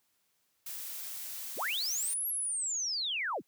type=noise; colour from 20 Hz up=blue; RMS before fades=-41 dBFS; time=0.66-2.14 s; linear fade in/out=5 ms
type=linear two-way sweep; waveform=sine; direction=up then down; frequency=91 to 11610 to 91 Hz; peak=-31 dBFS; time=1.56-3.42 s; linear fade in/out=50 ms; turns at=2.27 s
effects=white hiss -75 dBFS RMS until 3.47 s + high-pass 60 Hz 12 dB/octave